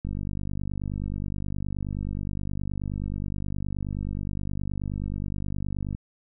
click train, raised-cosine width 5 ms, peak -19 dBFS, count 293, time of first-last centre 0.05-5.949 s, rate 49.5 Hz, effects none

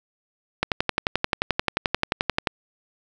click train, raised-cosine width 0.3 ms, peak -4 dBFS, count 22, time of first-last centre 0.63-2.472 s, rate 11.4 Hz, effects none

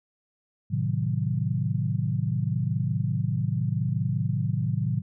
sine chord, A diminished seventh, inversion none, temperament equal, 110 / 130.81 / 155.56 / 185 Hz, A2 / C3 / Eb3 / Gb3, 0 / 0 / 0 / 0 cents, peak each -28 / -28 / -29 / -32 dBFS, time 0.7-5.02 s, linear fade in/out 20 ms, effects none

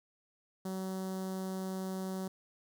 sawtooth tone with notch filter, 188.8 Hz, F#3, 35 cents sharp, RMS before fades -38 dBFS, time 0.65-2.28 s, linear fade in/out 5 ms, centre 2400 Hz, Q 0.6, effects 12-bit

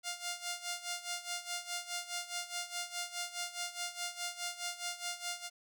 5% pulse tone with tremolo, 703 Hz, F5, 11 cents sharp, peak -24 dBFS, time 0.03-5.5 s, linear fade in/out 50 ms, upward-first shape sine, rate 4.8 Hz, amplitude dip 80%, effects none

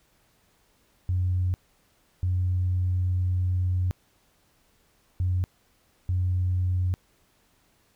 sine tone bursts at uneven times, 90.9 Hz, F#2, 30 cents flat, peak -21 dBFS, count 4, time 1.09-1.54 / 2.23-3.91 / 5.2-5.44 / 6.09-6.94 s, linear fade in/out 0 ms, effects tanh soft clip ceiling -17 dBFS + pink hiss -65 dBFS RMS until 7.95 s

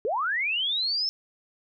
sine linear sweep, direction up, 392 to 5350 Hz, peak -24 dBFS, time 0.05-1.09 s, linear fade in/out 0 ms, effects none

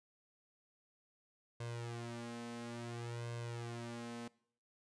sawtooth tone with flanger, 118 Hz, A#2, 22 cents sharp, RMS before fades -45 dBFS, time 1.6-4.28 s, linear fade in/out 5 ms, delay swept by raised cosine 1.9 to 3.9 ms, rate 0.58 Hz, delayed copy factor +0.9, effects noise-tail reverb RT60 0.6 s tail -22 dB re dry + resampled to 22050 Hz

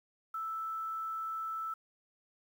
sine tone with quantisation, 1318.5 Hz, E6, in tune, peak -35 dBFS, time 0.34-1.74 s, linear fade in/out 5 ms, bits 10, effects none

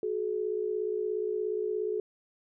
sine tone pair together, 370 / 427 Hz, F#4 / G#4, 0 / +48 cents, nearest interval major second, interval 248 cents, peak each -33 / -30 dBFS, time 0.03-2 s, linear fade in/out 2 ms, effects none

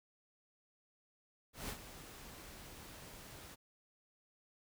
pink noise with ADSR envelope, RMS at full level -42 dBFS, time 1.53-3.56 s, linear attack 160 ms, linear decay 74 ms, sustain -11 dB, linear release 24 ms, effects none

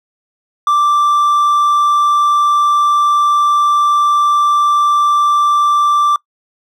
triangle tone, 1174.7 Hz, D6, in tune, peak -7 dBFS, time 0.67-6.16 s, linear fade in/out 2 ms, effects noise-tail reverb RT60 0.1 s tail -22 dB re dry

